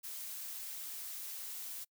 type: noise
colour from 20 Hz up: blue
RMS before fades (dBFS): -44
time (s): 0.03-1.85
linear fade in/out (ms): 20
effects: noise-tail reverb RT60 0.1 s tail -26 dB re dry